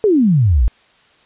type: exponential sweep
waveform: sine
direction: down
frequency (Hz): 452.8 to 49.41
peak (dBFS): -9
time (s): 0.04-0.68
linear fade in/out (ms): 0
effects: white hiss -52 dBFS RMS until 1.25 s + resampled to 8000 Hz